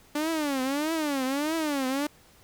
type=tone with vibrato; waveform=sawtooth; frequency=290.4 Hz; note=D4; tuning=19 cents flat; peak=-22 dBFS; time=0.15-2.07 s; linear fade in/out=5 ms; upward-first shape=triangle; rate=1.6 Hz; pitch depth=230 cents each way; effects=pink hiss -57 dBFS RMS until 2.43 s